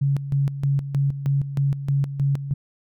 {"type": "tone with tremolo", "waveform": "sine", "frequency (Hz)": 139.4, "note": "C#3", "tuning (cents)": 10, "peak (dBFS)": -17, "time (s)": [0.01, 2.54], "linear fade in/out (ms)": 10, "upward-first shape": "square", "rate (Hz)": 3.2, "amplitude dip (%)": 70, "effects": []}